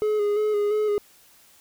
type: tone with vibrato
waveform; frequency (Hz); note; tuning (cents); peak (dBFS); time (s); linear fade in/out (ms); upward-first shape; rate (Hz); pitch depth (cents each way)
triangle; 419.2; G#4; +16; -18; 0.02-0.98; 0; square; 2.9; 27
effects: white hiss -55 dBFS RMS until 1.6 s